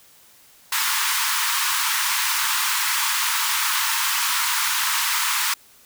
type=high-pass noise; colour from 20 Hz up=pink; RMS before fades=-22 dBFS; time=0.72-5.54 s; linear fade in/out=5 ms; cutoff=900 Hz; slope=96 dB/octave; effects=white hiss -52 dBFS RMS until 5.85 s